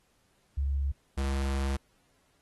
sine / square tone pair in turn, 69.3 / 68.07 Hz, C#2 / C#2, 0 / -31 cents, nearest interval unison, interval 31 cents, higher first, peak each -26 / -28 dBFS, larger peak first, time 0.57-0.92 / 1.17-1.77 s, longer second, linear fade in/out 10 ms, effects pink hiss -70 dBFS RMS until 2.41 s + AAC 32 kbps

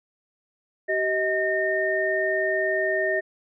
sine tone cluster, 384.1 / 631 / 1829 Hz, G4 / D#5 / A#6, -35 / +24 / -33 cents, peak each -27 / -25 / -25 dBFS, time 0.88-3.21 s, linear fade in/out 20 ms, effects none

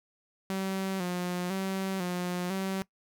sawtooth tone with vibrato, 185 Hz, F#3, in tune, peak -26 dBFS, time 0.5-2.82 s, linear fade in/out 0 ms, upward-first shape square, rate 1 Hz, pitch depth 61 cents each way, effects noise-tail reverb RT60 0.1 s tail -21 dB re dry

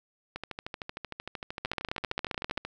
two click trains, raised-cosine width 0.3 ms, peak -20 / -14 dBFS, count 31 / 15, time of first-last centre 0.36-2.65 / 1.65-2.577 s, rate 13.1 / 15.1 Hz, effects none

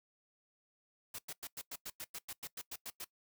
white noise bursts, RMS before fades -44 dBFS, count 14, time 1.14-3.045 s, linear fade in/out 5 ms, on 46 ms, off 97 ms, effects noise-tail reverb RT60 0.1 s tail -20 dB re dry

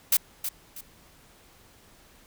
blue noise with echo, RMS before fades -20 dBFS, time 0.12-0.17 s, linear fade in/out 5 ms, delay 320 ms, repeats 2, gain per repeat -10 dB, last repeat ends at 0.81 s, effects pink hiss -56 dBFS RMS until 2.26 s

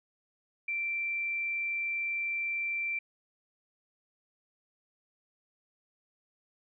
sine tone, 2349 Hz, D7, in tune, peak -30 dBFS, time 0.68-2.99 s, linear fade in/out 5 ms, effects none

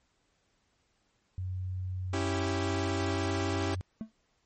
sine tone, 92.5 Hz, F#2, in tune, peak -32 dBFS, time 1.38-3.81 s, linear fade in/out 0 ms
sawtooth chord, C# diminished, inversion none, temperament equal, 277.2 / 329.6 / 392 Hz, C#4 / E4 / G4, 0 / 0 / 0 cents, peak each -31 dBFS, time 2.13-3.75 s, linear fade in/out 5 ms
triangle tone with exponential decay, 220 Hz, A3, in tune, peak -28 dBFS, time 4.01-4.12 s, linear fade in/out 0 ms, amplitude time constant 22 ms
effects pink hiss -73 dBFS RMS until 4.45 s + MP3 32 kbps

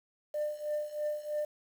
sine tone with tremolo, 599 Hz, D5, 34 cents sharp, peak -27 dBFS, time 0.34-1.45 s, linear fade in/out 5 ms, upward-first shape triangle, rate 3.1 Hz, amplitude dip 90%, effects tanh soft clip ceiling -27 dBFS + 9-bit

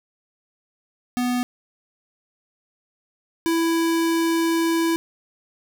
square tone pair in turn, 246.9 / 331 Hz, B3 / E4, 0 / +7 cents, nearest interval perfect fourth, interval 507 cents, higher second, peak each -21 / -19 dBFS, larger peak second, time 1.17-1.43 / 3.46-4.96 s, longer second, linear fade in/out 0 ms, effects none

